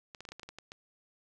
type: clicks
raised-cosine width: 0.2 ms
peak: -28 dBFS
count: 10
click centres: 0.148 / 0.206 / 0.252 / 0.289 / 0.32 / 0.396 / 0.432 / 0.49 / 0.586 / 0.719 s
effects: none